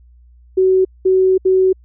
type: tone bursts at uneven times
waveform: sine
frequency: 375.8 Hz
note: F#4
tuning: 27 cents sharp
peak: -9 dBFS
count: 3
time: 0.57-0.85 / 1.05-1.38 / 1.45-1.73 s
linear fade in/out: 10 ms
effects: added 60 Hz sine -43 dBFS peak until 1.84 s